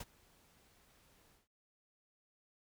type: noise with ADSR envelope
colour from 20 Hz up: pink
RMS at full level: -44 dBFS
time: 0-1.48 s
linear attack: 6 ms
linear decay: 35 ms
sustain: -24 dB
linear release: 150 ms
effects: none